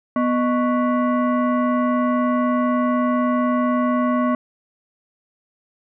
sine tone with frequency modulation, 246.9 Hz, B3, in tune, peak -16 dBFS, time 0.16-4.35 s, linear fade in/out 2 ms, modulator 864 Hz, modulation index 0.94, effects none

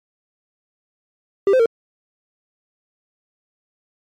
triangle tone with pitch steps, 394.8 / 517 / 458 Hz, G4 / C5 / A#4, +12 / -21 / -31 cents, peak -9 dBFS, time 1.47-1.659 s, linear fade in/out 2 ms, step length 63 ms, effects MP3 64 kbps

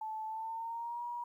sine tone with pitch glide, 873 to 957.5 Hz, A5 to A#5, -14 to +46 cents, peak -37 dBFS, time 0.01-1.24 s, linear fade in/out 5 ms, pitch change +160 cents, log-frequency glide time 0.26-1.03 s, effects 12-bit

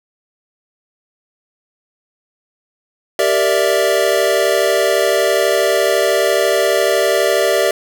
square chord, E half-diminished seventh, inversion first, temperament equal, 392 / 466.2 / 587.3 / 659.3 Hz, G4 / Bb4 / D5 / E5, 0 / 0 / 0 / 0 cents, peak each -19 / -20 / -17 / -19 dBFS, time 3.19-7.71 s, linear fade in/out 2 ms, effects none

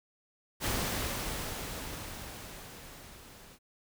pink noise with level ramp, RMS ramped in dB -31 to -54 dBFS, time 0.6-3.59 s, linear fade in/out 50 ms, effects none

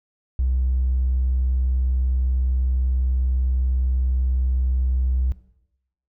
triangle tone, 63.7 Hz, C2, 46 cents flat, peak -14 dBFS, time 0.39-5.32 s, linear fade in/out 0 ms, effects noise-tail reverb RT60 0.8 s tail -20 dB re dry + tanh soft clip ceiling -15 dBFS

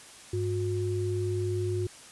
sine tone pair together, 101.25 / 360.8 Hz, G#2 / F#4, -43 / -44 cents, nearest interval octave + minor seventh, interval 2199 cents, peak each -29 / -30 dBFS, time 0.33-1.87 s, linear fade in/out 5 ms, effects white hiss -49 dBFS RMS until 2.11 s + resampled to 24000 Hz

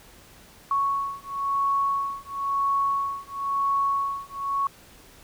sine beating tone pair, 1108.7 / 1109.68 Hz, C#6 / C#6, 0 / +1 cents, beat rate 0.98 Hz, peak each -26 dBFS, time 0.71-4.67 s, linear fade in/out 2 ms, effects pink hiss -51 dBFS RMS until 5.23 s

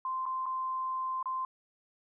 sine tone with dropouts, 1041 Hz, C6, 9 cents flat, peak -31 dBFS, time 0.05-1.45 s, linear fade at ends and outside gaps 2 ms, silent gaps 0.256-0.262 / 0.458-0.463 / 1.228-1.257 s, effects none

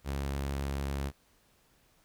sawtooth tone with vibrato, 69.3 Hz, C#2, in tune, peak -28 dBFS, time 0.04-1.12 s, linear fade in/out 50 ms, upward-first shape sine, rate 7 Hz, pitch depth 8 cents each way, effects pink hiss -67 dBFS RMS until 2.04 s

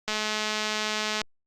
click train, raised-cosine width 0.2 ms, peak -11 dBFS, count 244, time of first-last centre 0.08-1.216 s, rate 214 Hz, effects Opus 48 kbps

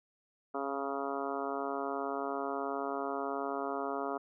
harmonic tone, 138.59 Hz, C#3, in tune, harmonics 2 / 3 / 4 / 5 / 6 / 7 / 8 / 9 / 10, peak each -41 / -39 / -43 / -39 / -46 / -43 / -45 / -42 / -48 dBFS, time 0.54-4.18 s, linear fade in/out 10 ms, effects none

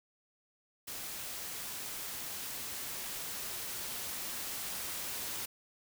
white noise with level ramp, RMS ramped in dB -42 to -39 dBFS, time 0.87-5.46 s, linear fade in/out 10 ms, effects none

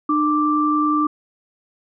sine tone pair together, 301.8 / 1174.7 Hz, D4 / D6, +47 / 0 cents, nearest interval 2 octaves, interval 2353 cents, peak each -18 dBFS, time 0.09-1.07 s, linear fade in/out 5 ms, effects none

